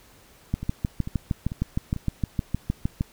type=two click trains; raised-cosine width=5 ms; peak=-11 / -19 dBFS; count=17 / 4; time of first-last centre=0.54-3.009 / 0.63-1.963 s; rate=6.48 / 2.25 Hz; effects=pink hiss -54 dBFS RMS until 3.12 s